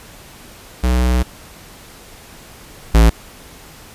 square tone pair in turn, 61.9 / 55.96 Hz, B1 / A1, +5 / +30 cents, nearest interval major second, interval 175 cents, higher first, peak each -13 / -7 dBFS, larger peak second, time 0.83-1.23 / 2.94-3.1 s, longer first, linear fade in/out 10 ms, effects pink hiss -40 dBFS RMS until 3.94 s + resampled to 32000 Hz

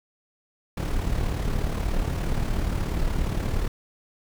brown noise with amplitude modulation, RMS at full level -23 dBFS, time 0.77-3.68 s, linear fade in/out 5 ms, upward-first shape sine, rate 36.9 Hz, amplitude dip 50%, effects none

